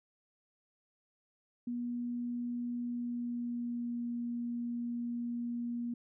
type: tone with pitch glide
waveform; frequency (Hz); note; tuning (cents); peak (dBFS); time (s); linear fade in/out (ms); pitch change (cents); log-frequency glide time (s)
sine; 241.2 to 238.2; B3 to A#3; -41 to +38; -34; 1.67-5.94; 5; -21; 2.82-4.06
effects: none